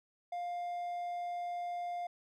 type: tone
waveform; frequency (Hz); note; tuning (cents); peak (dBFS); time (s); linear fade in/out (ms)
triangle; 703; F5; +11; -34; 0.32-2.07; 5
effects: none